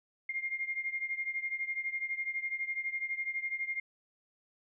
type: beating tone pair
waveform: sine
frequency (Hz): 2117 / 2129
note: C7 / C7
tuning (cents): +20 / +30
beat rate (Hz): 12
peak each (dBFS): -35 / -38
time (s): 0.29-3.8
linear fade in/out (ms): 5
effects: none